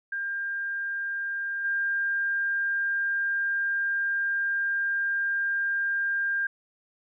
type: tone with level steps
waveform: sine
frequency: 1600 Hz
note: G6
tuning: 35 cents sharp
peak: -28 / -24 dBFS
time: 0.12-6.47 s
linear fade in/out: 5 ms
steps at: 1.64 s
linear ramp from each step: 10 ms
effects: none